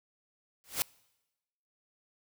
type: noise with exponential growth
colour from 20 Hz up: white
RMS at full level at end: -26 dBFS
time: 0.64-0.82 s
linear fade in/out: 0 ms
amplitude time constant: 38 ms
effects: noise-tail reverb RT60 1.0 s tail -25 dB re dry